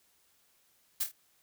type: noise with echo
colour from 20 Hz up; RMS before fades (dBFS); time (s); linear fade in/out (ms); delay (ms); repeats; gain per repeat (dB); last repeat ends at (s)
blue; -30; 1-1.04; 10; 26; 3; -7; 1.118
effects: white hiss -69 dBFS RMS until 1.42 s